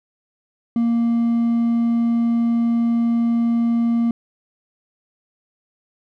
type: tone with hard clipping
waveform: triangle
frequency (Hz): 233.1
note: A#3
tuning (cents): 0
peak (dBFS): -16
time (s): 0.76-4.11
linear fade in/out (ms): 2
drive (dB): 5
effects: none